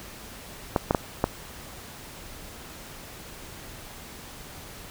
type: clicks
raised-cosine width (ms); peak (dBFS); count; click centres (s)
1; -6; 4; 0.762 / 0.909 / 0.948 / 1.241
effects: pink hiss -43 dBFS RMS until 4.9 s